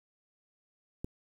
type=click; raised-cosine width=3 ms; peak=-23 dBFS; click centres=1.045 s; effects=9-bit